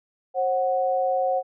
sine tone pair together, 534.7 / 740 Hz, C5 / F#5, +37 / 0 cents, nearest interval tritone, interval 563 cents, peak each -23 dBFS, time 0.34-1.43 s, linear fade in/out 50 ms, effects none

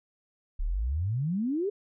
sine exponential sweep, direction up, 32.7 to 426.3 Hz, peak -26 dBFS, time 0.59-1.7 s, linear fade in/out 10 ms, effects none

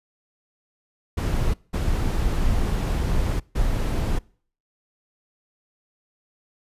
brown noise bursts at uneven times, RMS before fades -22 dBFS, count 3, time 1.17-1.54 / 1.73-3.4 / 3.55-4.19 s, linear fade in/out 10 ms, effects noise-tail reverb RT60 0.5 s tail -25 dB re dry + resampled to 32000 Hz

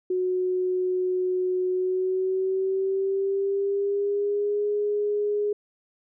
sine tone with pitch glide, 367.1 to 414.4 Hz, F#4 to G#4, -14 to -4 cents, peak -22 dBFS, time 0.1-5.53 s, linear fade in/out 5 ms, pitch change +210 cents, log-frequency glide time 1.69-4.66 s, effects none

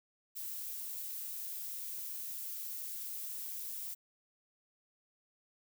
violet noise, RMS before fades -42 dBFS, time 0.35-3.95 s, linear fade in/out 20 ms, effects none

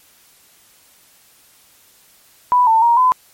sine tone with pitch steps, 989 / 895 / 940 / 1012 Hz, B5 / A5 / A#5 / B5, +2 / +29 / +14 / +42 cents, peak -9 dBFS, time 2.52-3.12 s, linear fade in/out 0 ms, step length 150 ms, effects white hiss -51 dBFS RMS until 3.33 s + MP3 64 kbps

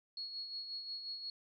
sine tone with tremolo, 4332 Hz, C#8, 41 cents flat, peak -39 dBFS, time 0.17-1.3 s, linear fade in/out 2 ms, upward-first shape sine, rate 5.6 Hz, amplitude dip 50%, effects none

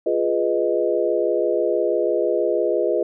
sine chord, F half-diminished seventh, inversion none, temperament equal, 349.2 / 415.3 / 493.9 / 622.3 Hz, F4 / Ab4 / Cb5 / Eb5, 0 / 0 / 0 / 0 cents, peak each -23 dBFS, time 0.06-3.03 s, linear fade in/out 5 ms, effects none

